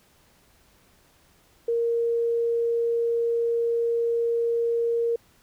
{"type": "tone", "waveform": "sine", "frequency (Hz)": 466.2, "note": "A#4", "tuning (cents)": 0, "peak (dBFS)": -21, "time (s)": [1.68, 5.16], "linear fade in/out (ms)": 5, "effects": ["pink hiss -60 dBFS RMS until 5.42 s"]}